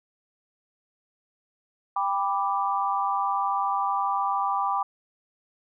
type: chord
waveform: sine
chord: G major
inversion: none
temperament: equal with one note detuned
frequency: 793.6 / 987.8 / 1174.7 Hz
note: G5 / B5 / D6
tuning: +21 / 0 / 0 cents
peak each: -27 / -28 / -27 dBFS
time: 1.96-4.83 s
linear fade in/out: 5 ms
effects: none